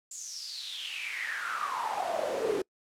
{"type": "noise with high-pass filter sweep", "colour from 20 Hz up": "brown", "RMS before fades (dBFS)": -34, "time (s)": [0.11, 2.62], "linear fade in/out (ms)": 5, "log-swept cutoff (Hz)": [7300, 370], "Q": 8.3, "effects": ["noise-tail reverb RT60 0.1 s tail -25 dB re dry", "low-pass 12000 Hz 12 dB/octave"]}